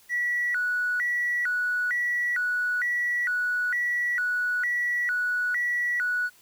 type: tone with vibrato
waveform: triangle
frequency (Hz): 1689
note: G#6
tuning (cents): +29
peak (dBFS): -20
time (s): 0.09-6.3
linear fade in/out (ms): 50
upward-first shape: square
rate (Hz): 1.1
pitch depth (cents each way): 240
effects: tanh soft clip ceiling -21 dBFS + white hiss -57 dBFS RMS until 6.41 s